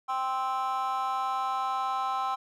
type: chord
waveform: triangle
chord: C major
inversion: second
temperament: just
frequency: 784.9 / 1046.5 / 1308.1 Hz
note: G5 / C6 / E6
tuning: +2 / 0 / -14 cents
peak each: -28 / -28 / -30 dBFS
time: 0.08-2.36 s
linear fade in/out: 20 ms
effects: tanh soft clip ceiling -21 dBFS